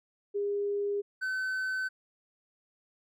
sine / triangle tone pair in turn, 406 / 1522.7 Hz, G#4 / F#6, -39 / +49 cents, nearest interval octave + major seventh, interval 2288 cents, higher second, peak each -28 dBFS, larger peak neither, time 0.34-1.02 / 1.21-1.89 s, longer neither, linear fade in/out 20 ms, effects none

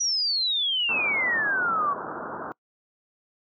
sine exponential sweep, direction down, 5900 to 1108.7 Hz, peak -22 dBFS, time 0-1.94 s, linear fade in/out 10 ms
white low-pass noise, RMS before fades -34 dBFS, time 0.89-2.52 s, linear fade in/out 0 ms, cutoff 1500 Hz, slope 96 dB/octave
effects noise-tail reverb RT60 0.1 s tail -25 dB re dry + high-pass 200 Hz 12 dB/octave

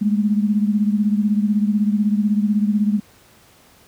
sine beating tone pair, 205.6 / 221.6 Hz, G#3 / A3, -17 / +13 cents, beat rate 16 Hz, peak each -16 / -21 dBFS, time 0.01-3 s, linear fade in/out 10 ms, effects pink hiss -51 dBFS RMS until 3.87 s + high-pass 60 Hz 12 dB/octave

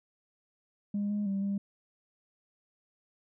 sine tone with pitch steps, 203.8 / 206.9 / 196.2 / 199.3 Hz, G#3 / G#3 / G3 / G3, -32 / -6 / +2 / +29 cents, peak -27 dBFS, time 0.94-1.58 s, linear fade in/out 5 ms, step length 160 ms, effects tanh soft clip ceiling -26 dBFS

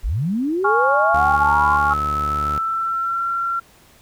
sine linear sweep, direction up, 30.33 to 1064 Hz, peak -18 dBFS, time 0.03-1.78 s, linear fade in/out 20 ms
sine chord, Db major, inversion second, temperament equal, 830.6 / 1108.7 / 1396.9 Hz, Ab5 / Db6 / F6, 0 / 0 / 0 cents, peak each -19 dBFS, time 0.64-1.94 s, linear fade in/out 10 ms
sawtooth tone, 73.42 Hz, D2, in tune, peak -22 dBFS, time 1.14-2.58 s, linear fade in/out 0 ms
sine tone with pitch glide, 1300 to 1366.2 Hz, E6 to F6, -24 to -38 cents, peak -19 dBFS, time 1.9-3.6 s, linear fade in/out 10 ms, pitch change +86 cents, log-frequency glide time 2.14-3.26 s
effects pink hiss -51 dBFS RMS until 4.01 s

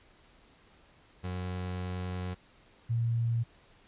30% pulse / sine tone pair in turn, 91 / 116.22 Hz, F#2 / A#2, -28 / -5 cents, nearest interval major third, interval 423 cents, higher second, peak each -31 / -26 dBFS, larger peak second, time 1.23-2.35 / 2.89-3.44 s, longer first, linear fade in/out 20 ms, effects pink hiss -61 dBFS RMS until 3.87 s + resampled to 8000 Hz

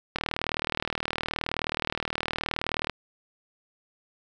click train, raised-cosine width 0.3 ms, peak -11 dBFS, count 108, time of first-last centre 0.16-2.897 s, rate 39.1 Hz, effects none

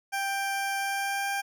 20% pulse tone with pitch glide, 788 to 794.9 Hz, G5 to G5, +9 to +24 cents, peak -23 dBFS, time 0.12-1.42 s, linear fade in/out 20 ms, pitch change +15 cents, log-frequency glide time 0.78-1.28 s, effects none

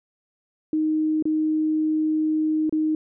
sine tone with dropouts, 311.1 Hz, D#4, in tune, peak -19 dBFS, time 0.73-2.95 s, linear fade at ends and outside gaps 2 ms, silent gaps 1.225-1.254 / 2.695-2.725 s, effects none

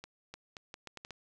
accelerating click train, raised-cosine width 0.2 ms, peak -27 dBFS, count 8, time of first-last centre 0.04-1.107 s, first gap 300 ms, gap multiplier 0.76, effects none

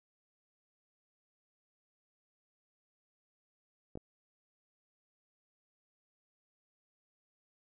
clicks, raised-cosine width 2 ms, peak -30 dBFS, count 2, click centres 3.955 / 3.974 s, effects none

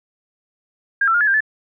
sine tone with pitch steps, 1614 / 1340 / 1418 / 1708 / 1590 / 1737 Hz, G#6 / E6 / F6 / G#6 / G6 / A6, -50 / +28 / +26 / +48 / +24 / -23 cents, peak -13 dBFS, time 1.01-1.406 s, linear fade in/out 5 ms, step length 66 ms, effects none

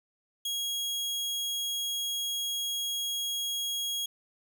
sawtooth tone, 3300 Hz, G#7, 12 cents flat, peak -27 dBFS, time 0.45-4.06 s, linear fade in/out 5 ms, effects none

